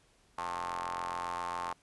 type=ring-modulated tone; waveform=sawtooth; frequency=87.31 Hz; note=F2; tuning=in tune; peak=-28 dBFS; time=0.38-1.73 s; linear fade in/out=5 ms; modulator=982 Hz; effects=pink hiss -67 dBFS RMS until 1.82 s + resampled to 24000 Hz